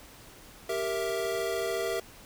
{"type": "chord", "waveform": "square", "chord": "E diminished", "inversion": "first", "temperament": "equal", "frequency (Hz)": [392, 466.2, 659.3], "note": ["G4", "Bb4", "E5"], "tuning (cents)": [0, 0, 0], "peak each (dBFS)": -34, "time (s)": [0.69, 2], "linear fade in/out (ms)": 5, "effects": ["pink hiss -51 dBFS RMS until 2.25 s"]}